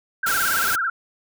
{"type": "tone with vibrato", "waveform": "sine", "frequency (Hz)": 1461, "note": "F#6", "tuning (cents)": -22, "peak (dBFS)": -20, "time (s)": [0.23, 0.9], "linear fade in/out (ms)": 5, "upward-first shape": "sine", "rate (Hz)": 18, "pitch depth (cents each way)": 170}
{"type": "noise", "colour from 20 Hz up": "white", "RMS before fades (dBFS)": -25, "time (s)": [0.26, 0.76], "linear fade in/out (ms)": 10}
{"effects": []}